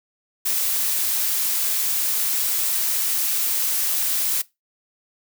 blue noise, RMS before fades -22 dBFS, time 0.45-4.42 s, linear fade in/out 10 ms, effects noise-tail reverb RT60 0.2 s tail -20 dB re dry

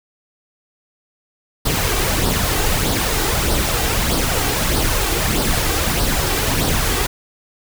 pink noise with flanger, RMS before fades -18 dBFS, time 1.65-7.07 s, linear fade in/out 10 ms, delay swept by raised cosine 0.21 to 2.61 ms, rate 1.6 Hz, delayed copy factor +0.5, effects none

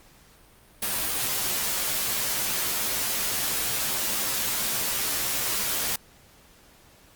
white noise with comb filter, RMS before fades -27 dBFS, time 0.82-5.96 s, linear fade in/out 5 ms, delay 12 ms, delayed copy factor -0.7, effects pink hiss -55 dBFS RMS until 7.15 s + Opus 48 kbps

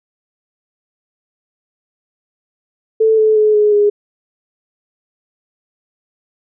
sine tone with pitch steps, 441.6 / 434.3 / 427.1 / 420 / 413 Hz, A4 / A4 / G#4 / G#4 / G#4, +6 / -23 / +48 / +19 / -10 cents, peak -8 dBFS, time 3-3.9 s, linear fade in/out 10 ms, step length 180 ms, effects none

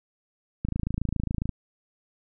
click train, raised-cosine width 5 ms, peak -15 dBFS, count 24, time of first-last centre 0.65-1.492 s, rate 27.3 Hz, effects none

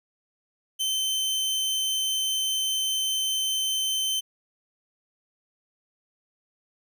sawtooth tone, 3085 Hz, G7, 28 cents flat, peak -21 dBFS, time 0.79-4.21 s, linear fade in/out 20 ms, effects none

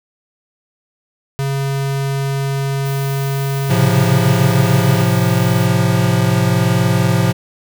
square tone, 137.4 Hz, C#3, 15 cents flat, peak -17 dBFS, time 1.39-5.02 s, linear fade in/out 0 ms
violet noise, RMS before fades -34 dBFS, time 2.85-5.67 s, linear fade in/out 10 ms
square chord, F major, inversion first, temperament equal, 110 / 130.81 / 174.61 Hz, A2 / C3 / F3, 0 / 0 / 0 cents, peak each -17 dBFS, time 3.69-7.33 s, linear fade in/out 20 ms
effects none

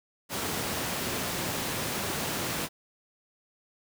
pink high-pass noise, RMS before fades -32 dBFS, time 0.29-2.69 s, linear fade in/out 50 ms, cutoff 110 Hz, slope 12 dB/octave, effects none

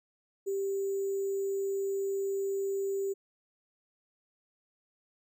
sine tone with sample-and-hold, 392 Hz, G4, in tune, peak -29 dBFS, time 0.46-3.14 s, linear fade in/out 20 ms, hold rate 7350 Hz, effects none

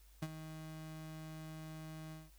35% pulse tone with ADSR envelope, 157.5 Hz, D#3, 21 cents sharp, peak -34 dBFS, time 0.22-2.31 s, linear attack 7 ms, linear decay 45 ms, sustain -11 dB, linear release 190 ms, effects added 50 Hz sine -60 dBFS peak until 2.38 s + white hiss -69 dBFS RMS until 2.38 s

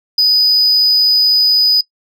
sine tone, 4978 Hz, D#8, in tune, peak -5 dBFS, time 0.18-1.81 s, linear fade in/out 5 ms, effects noise-tail reverb RT60 0.1 s tail -24 dB re dry + tanh soft clip ceiling -7 dBFS

